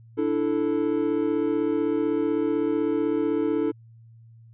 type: chord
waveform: triangle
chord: D suspended second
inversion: none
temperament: equal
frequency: 293.7 / 329.6 / 440 Hz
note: D4 / E4 / A4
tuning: 0 / 0 / 0 cents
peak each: -24 dBFS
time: 0.17-3.72 s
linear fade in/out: 20 ms
effects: added 114 Hz sine -47 dBFS peak until 4.53 s + resampled to 8000 Hz